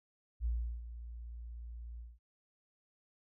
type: tone with ADSR envelope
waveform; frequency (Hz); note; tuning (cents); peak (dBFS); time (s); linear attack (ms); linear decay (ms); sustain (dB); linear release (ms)
sine; 58.27; A#1; 0; -30; 0.4-2.19; 53; 360; -13; 200
effects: none